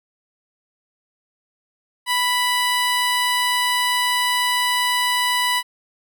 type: tone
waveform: 15% pulse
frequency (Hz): 987.8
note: B5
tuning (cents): 0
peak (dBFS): -11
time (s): 2.06-5.63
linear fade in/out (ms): 50
effects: none